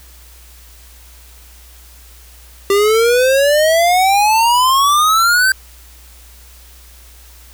square exponential sweep, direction up, 392.9 to 1568 Hz, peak -10 dBFS, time 2.7-5.52 s, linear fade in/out 2 ms, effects added 60 Hz sine -40 dBFS peak until 7.53 s + white hiss -44 dBFS RMS until 7.53 s

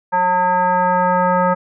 sine tone with frequency modulation, 181.1 Hz, F#3, 37 cents flat, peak -12 dBFS, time 0.12-1.55 s, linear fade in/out 20 ms, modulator 362 Hz, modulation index 3.3, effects none

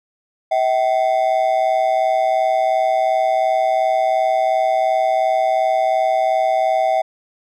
triangle ring-modulated tone, 705 Hz, F5, 16 cents sharp, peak -9 dBFS, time 0.51-7.02 s, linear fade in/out 10 ms, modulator 61.4 Hz, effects none

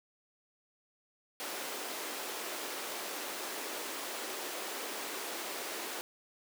pink high-pass noise, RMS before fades -40 dBFS, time 1.4-6.01 s, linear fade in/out 0 ms, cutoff 320 Hz, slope 24 dB/octave, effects none

